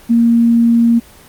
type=tone; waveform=sine; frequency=233.1 Hz; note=A#3; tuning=in tune; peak=-7 dBFS; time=0.09-1 s; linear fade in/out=20 ms; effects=pink hiss -41 dBFS RMS until 1.28 s + Opus 24 kbps